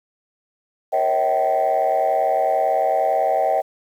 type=tone cluster; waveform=sine; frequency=472.1 / 550 / 641 / 770 Hz; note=A#4 / C#5 / E5 / G5; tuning=+22 / -14 / -49 / -31 cents; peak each=-27 / -22 / -19 / -18 dBFS; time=0.92-3.62 s; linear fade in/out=20 ms; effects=tanh soft clip ceiling -11 dBFS + 8-bit